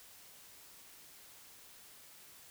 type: silence
effects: white hiss -57 dBFS RMS until 2.5 s